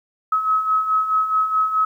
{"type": "beating tone pair", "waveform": "sine", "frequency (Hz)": [1279, 1283.7], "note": ["D#6", "E6"], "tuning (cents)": [47, -46], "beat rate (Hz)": 4.7, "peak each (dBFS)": [-24, -17], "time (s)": [0.32, 1.85], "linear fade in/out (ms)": 5, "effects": ["9-bit"]}